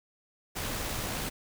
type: noise with amplitude modulation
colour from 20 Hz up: pink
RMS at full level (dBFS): -33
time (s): 0.55-1.3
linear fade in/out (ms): 20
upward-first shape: sine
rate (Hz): 61.7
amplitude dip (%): 25
effects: none